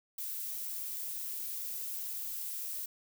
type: noise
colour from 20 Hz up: violet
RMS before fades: -39 dBFS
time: 0.18-2.86 s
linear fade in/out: 5 ms
effects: none